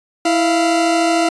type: tone pair together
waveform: 40% pulse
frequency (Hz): 329.1 / 691.7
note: E4 / F5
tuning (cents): -3 / -17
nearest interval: octave + minor second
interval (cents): 1286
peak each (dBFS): -15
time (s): 0.25-1.29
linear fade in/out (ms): 5
effects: resampled to 22050 Hz